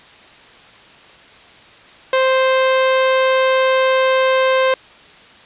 sawtooth tone, 523.3 Hz, C5, in tune, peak -8 dBFS, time 2.13-4.74 s, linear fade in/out 2 ms, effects white hiss -43 dBFS RMS until 5.45 s + resampled to 8000 Hz

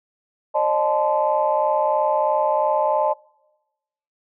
sine tone cluster, 546 / 609 / 868 / 1032 Hz, C#5 / D#5 / A5 / C6, -26 / -37 / -24 / -24 cents, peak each -25 / -20 / -20 / -26 dBFS, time 0.54-3.14 s, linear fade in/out 20 ms, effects noise-tail reverb RT60 1.0 s tail -25 dB re dry + tanh soft clip ceiling -6 dBFS

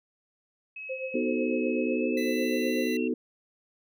sine tone with pitch glide, 2566 to 2719 Hz, E7 to F7, -47 to -47 cents, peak -37 dBFS, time 0.76-3.08 s, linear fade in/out 5 ms, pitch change +100 cents, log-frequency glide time 1.83-2.76 s
sine tone with tremolo, 523.3 Hz, C5, in tune, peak -29 dBFS, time 0.89-2.88 s, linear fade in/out 10 ms, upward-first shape triangle, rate 8 Hz, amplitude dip 85%
sine chord, B dominant seventh, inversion none, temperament equal, 246.9 / 311.1 / 370 / 440 Hz, B3 / D#4 / F#4 / A4, 0 / 0 / 0 / 0 cents, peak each -29 / -32 / -32 / -32 dBFS, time 1.14-3.14 s, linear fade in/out 5 ms
25% pulse tone, 2000 Hz, B6, 21 cents sharp, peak -33 dBFS, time 2.17-2.97 s, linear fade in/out 5 ms
effects none

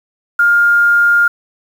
sine tone with quantisation, 1410 Hz, F6, 16 cents sharp, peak -7 dBFS, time 0.39-1.28 s, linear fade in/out 5 ms, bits 6, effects none

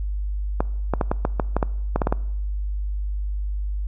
clicks, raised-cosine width 1 ms, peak -6 dBFS, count 12, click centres 0.605 / 0.937 / 1.012 / 1.115 / 1.251 / 1.398 / 1.566 / 1.628 / 1.96 / 2.018 / 2.071 / 2.125 s, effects noise-tail reverb RT60 0.9 s tail -22 dB re dry + added 50 Hz sine -23 dBFS peak until 3.87 s

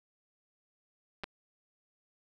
clicks, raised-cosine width 0.3 ms, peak -22 dBFS, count 2, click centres 1.236 / 1.241 s, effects none

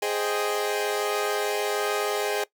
sawtooth chord, Ab major seventh, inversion none, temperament equal, 415.3 / 523.3 / 622.3 / 784 Hz, Ab4 / C5 / Eb5 / G5, 0 / 0 / 0 / 0 cents, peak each -23 / -29 / -28 / -29 dBFS, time 0.02-2.44 s, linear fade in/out 5 ms, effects noise-tail reverb RT60 0.1 s tail -19 dB re dry

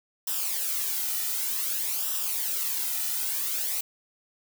blue noise with flanger, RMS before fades -29 dBFS, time 0.27-3.81 s, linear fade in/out 5 ms, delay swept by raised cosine 0.45 to 1.85 ms, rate 0.54 Hz, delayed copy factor -0.65, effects none

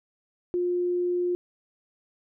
sine tone, 354.9 Hz, F4, 28 cents sharp, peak -23 dBFS, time 0.54-1.35 s, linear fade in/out 0 ms, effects none

